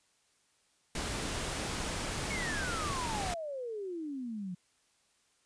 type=noise; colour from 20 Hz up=pink; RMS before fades=-36 dBFS; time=0.95-3.34 s; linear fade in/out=2 ms
type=exponential sweep; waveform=sine; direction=down; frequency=2246 to 173.7 Hz; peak=-36 dBFS; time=2.3-4.55 s; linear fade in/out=10 ms
effects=white hiss -71 dBFS RMS until 5.45 s + resampled to 22050 Hz